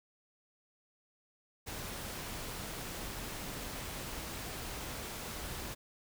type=noise; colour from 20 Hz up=pink; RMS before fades=-42 dBFS; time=1.66-5.75 s; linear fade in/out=20 ms; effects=none